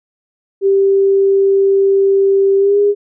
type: tone with pitch glide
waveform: sine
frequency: 392 to 408.2 Hz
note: G4 to G#4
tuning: 0 to -30 cents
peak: -8 dBFS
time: 0.61-2.95 s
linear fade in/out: 50 ms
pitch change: +70 cents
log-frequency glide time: 2.58-2.79 s
effects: none